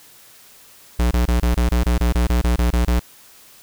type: tone bursts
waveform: square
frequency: 60 Hz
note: B1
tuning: 49 cents flat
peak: -15 dBFS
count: 14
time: 0.99-2.995 s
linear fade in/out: 5 ms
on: 120 ms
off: 25 ms
effects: white hiss -47 dBFS RMS until 3.62 s